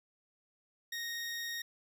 20% pulse tone, 1864.7 Hz, A#6, in tune, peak -32 dBFS, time 0.92-1.62 s, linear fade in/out 5 ms, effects none

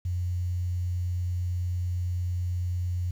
sine tone with quantisation, 89.1 Hz, F2, 35 cents sharp, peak -26 dBFS, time 0.05-3.11 s, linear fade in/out 5 ms, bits 9, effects none

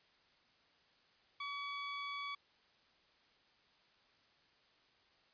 20% pulse tone, 1136 Hz, C#6, 42 cents sharp, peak -36 dBFS, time 1.4-2.35 s, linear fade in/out 5 ms, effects white hiss -70 dBFS RMS until 5.33 s + resampled to 11025 Hz

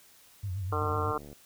sine tone with vibrato, 95.2 Hz, F#2, 50 cents sharp, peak -31 dBFS, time 0.43-1.12 s, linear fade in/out 10 ms, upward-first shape triangle, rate 8 Hz, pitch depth 140 cents each way
harmonic tone, 151.1 Hz, D3, 50 cents sharp, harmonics 2 / 3 / 4 / 5 / 6 / 7 / 8 / 9, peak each -41 / -34 / -41 / -38 / -42 / -35 / -35 / -37 dBFS, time 0.72-1.18 s, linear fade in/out 5 ms
click train, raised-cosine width 2 ms, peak -34 dBFS, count 38, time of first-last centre 0.82-1.329 s, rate 72.7 Hz
effects white hiss -58 dBFS RMS until 1.45 s

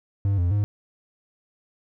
triangle tone with pitch steps, 99.4 / 87.6 / 102.8 Hz, G2 / F2 / G#2, +25 / +6 / -17 cents, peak -17 dBFS, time 0.25-0.64 s, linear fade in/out 0 ms, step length 130 ms, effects none

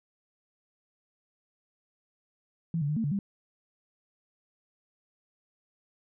sine tone with pitch steps, 165.6 / 143.8 / 150.9 / 225 / 144.9 / 199.1 Hz, E3 / D3 / D3 / A3 / D3 / G3, +8 / -36 / +47 / +39 / -23 / +27 cents, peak -26 dBFS, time 2.74-3.19 s, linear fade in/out 2 ms, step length 75 ms, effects none

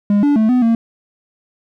triangle tone with pitch steps, 204.2 / 288.8 / 218.7 / 250.6 / 228.9 Hz, G#3 / D4 / A3 / B3 / A#3, -29 / -29 / -10 / +25 / -31 cents, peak -8 dBFS, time 0.1-0.75 s, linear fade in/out 2 ms, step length 130 ms, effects none

